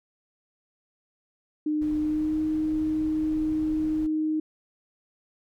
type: tone with pitch glide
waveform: sine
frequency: 303.8 to 310.7 Hz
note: D#4 to D#4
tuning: -41 to -2 cents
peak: -23 dBFS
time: 1.66-4.4 s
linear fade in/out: 5 ms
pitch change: +39 cents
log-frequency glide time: 1.97-2.4 s
type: noise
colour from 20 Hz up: brown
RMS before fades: -41 dBFS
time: 1.81-4.07 s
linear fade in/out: 10 ms
effects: none